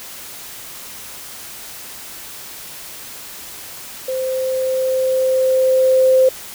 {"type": "tone with level ramp", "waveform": "sine", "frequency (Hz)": 520, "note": "C5", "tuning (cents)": -11, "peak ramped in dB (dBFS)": [-19, -8], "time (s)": [4.08, 6.29], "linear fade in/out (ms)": 5, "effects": ["white hiss -34 dBFS RMS until 6.54 s"]}